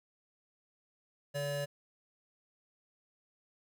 square tone pair together, 144 / 572.2 Hz, D3 / D5, -34 / -45 cents, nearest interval 2 octaves, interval 2389 cents, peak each -39 / -36 dBFS, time 1.34-1.66 s, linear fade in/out 20 ms, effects none

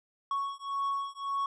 triangle beating tone pair, 1108.7 / 1110.5 Hz, C#6 / C#6, 0 / +3 cents, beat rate 1.8 Hz, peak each -32 / -32 dBFS, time 0.31-1.46 s, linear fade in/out 2 ms, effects resampled to 22050 Hz

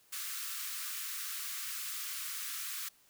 white high-pass noise, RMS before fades -40 dBFS, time 0.12-2.89 s, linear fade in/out 10 ms, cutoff 1100 Hz, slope 96 dB/octave, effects white hiss -66 dBFS RMS until 3.09 s

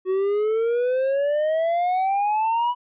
triangle exponential sweep, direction up, 370 to 987.8 Hz, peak -17 dBFS, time 0.05-2.75 s, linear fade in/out 50 ms, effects resampled to 8000 Hz

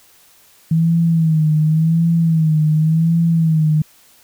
sine tone with vibrato, 160.4 Hz, E3, 47 cents flat, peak -11 dBFS, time 0.71-3.82 s, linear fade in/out 5 ms, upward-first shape sine, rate 0.9 Hz, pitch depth 74 cents each way, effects white hiss -50 dBFS RMS until 4.23 s

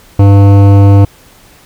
sine tone with hard clipping, 99.7 Hz, G2, 30 cents sharp, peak -3 dBFS, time 0.19-1.05 s, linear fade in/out 5 ms, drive 15 dB, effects pink hiss -41 dBFS RMS until 1.65 s

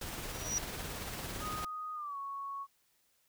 pink noise with tremolo, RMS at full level -40 dBFS, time 0.01-1.65 s, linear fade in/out 5 ms, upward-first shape sine, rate 18 Hz, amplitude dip 30%
sine tone with exponential growth, 5810 Hz, F#8, 32 cents flat, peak -28 dBFS, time 0.23-0.58 s, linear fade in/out 0 ms, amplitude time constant 75 ms
sine tone with pitch glide, 1244.5 to 1108.7 Hz, D#6 to C#6, 0 to 0 cents, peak -38 dBFS, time 1.4-2.67 s, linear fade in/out 50 ms, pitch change -200 cents, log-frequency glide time 1.94-2.17 s
effects white hiss -73 dBFS RMS until 3.28 s

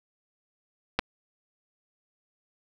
clicks, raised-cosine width 0.3 ms, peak -7 / -14 dBFS, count 2, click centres 0.99 / 0.994 s, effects none

